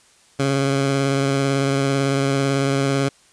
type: tone with vibrato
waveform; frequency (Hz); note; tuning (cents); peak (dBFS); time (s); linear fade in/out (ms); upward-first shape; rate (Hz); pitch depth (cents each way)
15% pulse; 137.5; C#3; -14; -11; 0.39-3.09; 10; triangle; 18; 27
effects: white hiss -54 dBFS RMS until 3.32 s + resampled to 22050 Hz